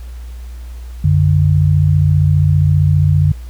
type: tone pair together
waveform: sine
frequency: 91.81 / 146.83 Hz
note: F#2 / D3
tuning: -13 / 0 cents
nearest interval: minor sixth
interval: 813 cents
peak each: -11 dBFS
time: 1.04-3.32 s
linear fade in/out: 5 ms
effects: added 60 Hz sine -26 dBFS peak until 3.49 s + pink hiss -46 dBFS RMS until 3.49 s